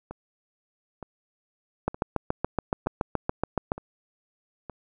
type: two click trains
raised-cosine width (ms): 1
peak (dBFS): -23 / -10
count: 6 / 14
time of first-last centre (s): 0.11-4.697 / 1.88-3.719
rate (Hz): 1.09 / 7.07
effects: none